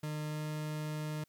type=tone with pitch glide; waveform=40% pulse; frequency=151.9 to 152.78 Hz; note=D#3 to D#3; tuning=-41 to -31 cents; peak=-35 dBFS; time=0.03-1.24 s; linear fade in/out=5 ms; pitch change=+10 cents; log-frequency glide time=0.26-0.42 s; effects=white hiss -75 dBFS RMS until 1.28 s